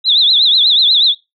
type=tone with vibrato; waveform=sine; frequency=3729 Hz; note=A#7; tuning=in tune; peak=-7 dBFS; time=0.04-1.15 s; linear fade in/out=50 ms; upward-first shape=triangle; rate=8.2 Hz; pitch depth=200 cents each way; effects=noise-tail reverb RT60 0.2 s tail -20 dB re dry